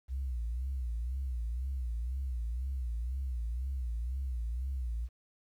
sine tone with vibrato, 61.7 Hz, B1, 1 cent flat, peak -31 dBFS, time 0.08-5.09 s, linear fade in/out 50 ms, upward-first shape sine, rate 2 Hz, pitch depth 150 cents each way, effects tanh soft clip ceiling -29 dBFS + 11-bit

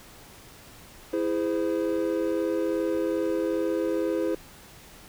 triangle chord, E augmented, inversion none, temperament just, 329.6 / 412 / 515 Hz, E4 / G#4 / B#4, 0 / -14 / -28 cents, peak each -25 / -28 / -27 dBFS, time 1.13-4.35 s, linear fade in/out 5 ms, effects pink hiss -49 dBFS RMS until 5.08 s

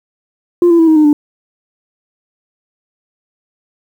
sine tone with pitch steps, 349.2 / 337.7 / 326.6 / 315.8 / 305.4 / 295.3 Hz, F4 / E4 / E4 / D#4 / D#4 / D4, 0 / +42 / -16 / +26 / -32 / +10 cents, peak -3 dBFS, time 0.62-1.13 s, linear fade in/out 2 ms, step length 85 ms, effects tanh soft clip ceiling -3 dBFS + 7-bit

